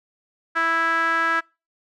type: tone with band-pass filter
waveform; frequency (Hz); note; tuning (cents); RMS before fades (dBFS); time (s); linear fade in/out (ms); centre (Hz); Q
sawtooth; 329.6; E4; 0; -21; 0.55-1.41; 20; 1500; 10
effects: noise-tail reverb RT60 0.3 s tail -26 dB re dry